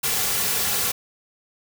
white noise with comb filter, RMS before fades -23 dBFS, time 0.03-0.92 s, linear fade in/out 10 ms, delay 3.2 ms, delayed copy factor -0.6, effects none

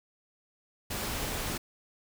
pink noise, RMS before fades -34 dBFS, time 0.9-1.58 s, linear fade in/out 10 ms, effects none

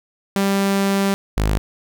sawtooth tone pair in turn, 196.9 / 52.15 Hz, G3 / G#1, +8 / +8 cents, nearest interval octave + major seventh, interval 2300 cents, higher first, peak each -12 dBFS, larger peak neither, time 0.36-1.14 / 1.37-1.58 s, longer first, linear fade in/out 0 ms, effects none

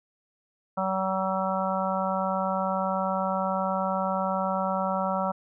harmonic tone, 189.9 Hz, F#3, 45 cents sharp, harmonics 1 / 3 / 4 / 5 / 6 / 7, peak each -31 / -30 / -31 / -32 / -36 / -32 dBFS, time 0.77-5.32 s, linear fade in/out 10 ms, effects none

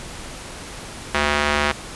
square tone with band-pass filter, 73.42 Hz, D2, in tune, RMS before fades -20 dBFS, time 1.14-1.72 s, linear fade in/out 5 ms, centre 1900 Hz, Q 0.87, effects pink hiss -35 dBFS RMS until 1.95 s + resampled to 24000 Hz

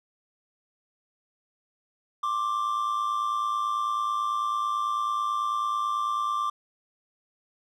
triangle tone pair together, 1065.6 / 1174.7 Hz, C6 / D6, +31 / 0 cents, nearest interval major second, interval 169 cents, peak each -30 / -24 dBFS, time 2.23-6.5 s, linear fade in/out 5 ms, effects none

